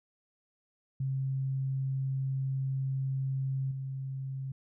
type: tone with level steps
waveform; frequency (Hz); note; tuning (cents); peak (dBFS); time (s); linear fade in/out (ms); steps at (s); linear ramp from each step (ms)
sine; 134; C3; +42; -29 / -34; 1-4.52; 5; 3.71; 5
effects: none